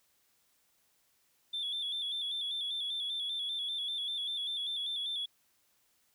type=tone with vibrato; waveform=sine; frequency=3462 Hz; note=A7; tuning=29 cents flat; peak=-32 dBFS; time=1.53-5.26 s; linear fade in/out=10 ms; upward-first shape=square; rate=5.1 Hz; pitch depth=48 cents each way; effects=tanh soft clip ceiling -30 dBFS + white hiss -72 dBFS RMS until 6.14 s